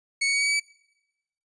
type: tone with pitch steps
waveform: sawtooth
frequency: 2217 / 2232 / 2248 / 2264 / 2279 / 2295 Hz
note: C#7 / C#7 / C#7 / C#7 / C#7 / D7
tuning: 0 / +11 / +24 / +36 / +47 / -40 cents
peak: -18 dBFS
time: 0.21-0.6 s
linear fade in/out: 10 ms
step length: 65 ms
effects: noise-tail reverb RT60 1.0 s tail -26 dB re dry + resampled to 22050 Hz